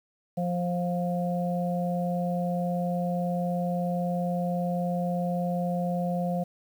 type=harmonic tone; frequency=176.3 Hz; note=F3; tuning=17 cents sharp; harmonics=1 / 3 / 4; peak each=-27 / -32 / -33 dBFS; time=0.37-6.44 s; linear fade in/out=10 ms; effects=9-bit